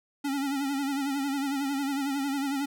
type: tone with vibrato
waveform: square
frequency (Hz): 277.2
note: C#4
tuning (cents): 0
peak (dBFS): -28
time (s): 0.24-2.66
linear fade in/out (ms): 10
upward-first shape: sine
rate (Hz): 11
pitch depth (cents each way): 64
effects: none

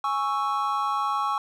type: chord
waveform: triangle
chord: C# minor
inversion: second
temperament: equal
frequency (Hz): 830.6 / 1108.7 / 1318.5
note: G#5 / C#6 / E6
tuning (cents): 0 / 0 / 0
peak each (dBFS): -27 / -24 / -28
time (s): 0.04-1.38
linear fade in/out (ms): 2
effects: none

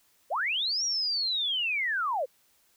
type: linear two-way sweep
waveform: sine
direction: up then down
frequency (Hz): 466.2 to 5740 to 466.2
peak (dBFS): -26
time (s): 0.3-2.26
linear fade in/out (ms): 20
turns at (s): 0.84
effects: white hiss -66 dBFS RMS until 2.76 s

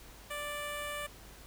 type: tone with notch filter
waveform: 10% pulse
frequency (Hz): 587.3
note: D5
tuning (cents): 0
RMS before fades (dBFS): -39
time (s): 0.3-1.07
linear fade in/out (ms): 10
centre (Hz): 4400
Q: 1.6
effects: added 51 Hz sine -55 dBFS peak until 1.46 s + pink hiss -54 dBFS RMS until 1.46 s

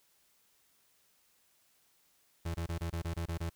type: tone bursts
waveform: 35% pulse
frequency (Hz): 84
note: E2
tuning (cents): +33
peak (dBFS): -32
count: 9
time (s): 2.45-3.498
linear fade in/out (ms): 10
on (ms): 96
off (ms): 23
effects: white hiss -70 dBFS RMS until 3.55 s

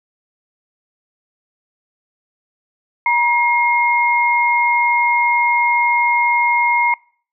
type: tone pair together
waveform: sine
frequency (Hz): 952.8 / 2139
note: A#5 / C7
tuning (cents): +38 / +38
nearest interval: octave + major second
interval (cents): 1400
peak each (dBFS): -14 / -15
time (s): 3.06-6.94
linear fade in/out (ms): 2
effects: noise-tail reverb RT60 0.5 s tail -25 dB re dry

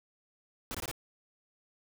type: noise bursts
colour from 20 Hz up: pink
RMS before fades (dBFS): -38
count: 4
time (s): 0.71-0.913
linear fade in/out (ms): 0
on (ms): 35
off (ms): 21
effects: none

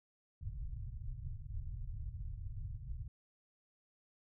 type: low-pass noise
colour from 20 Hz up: pink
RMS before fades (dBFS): -43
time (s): 0.41-3.08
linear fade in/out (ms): 5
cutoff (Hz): 130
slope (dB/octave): 48
effects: none

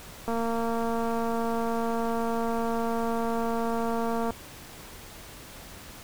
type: click train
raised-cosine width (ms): 1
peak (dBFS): -17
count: 927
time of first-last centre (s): 0.28-4.306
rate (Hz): 230
effects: pink hiss -45 dBFS RMS until 6.03 s

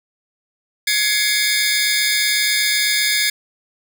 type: tone cluster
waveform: sawtooth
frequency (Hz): 1679 / 2108 / 2243 / 3627 / 4969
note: G#6 / C7 / C#7 / A#7 / D#8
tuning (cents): +18 / +12 / +20 / -48 / -3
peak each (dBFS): -19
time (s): 0.87-3.3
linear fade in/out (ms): 5
effects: none

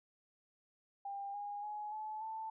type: tone with pitch steps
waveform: sine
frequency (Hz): 798 / 818.5 / 839.6 / 861.2 / 883.4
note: G5 / G#5 / G#5 / A5 / A5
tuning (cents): +31 / -25 / +19 / -37 / +7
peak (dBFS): -40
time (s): 1.05-2.5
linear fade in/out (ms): 5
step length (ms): 290
effects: none

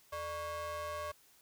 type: ring-modulated tone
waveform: square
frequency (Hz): 257.9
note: C4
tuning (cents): -25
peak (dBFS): -36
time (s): 0.12-1.12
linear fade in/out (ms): 10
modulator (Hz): 855
effects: white hiss -65 dBFS RMS until 1.41 s

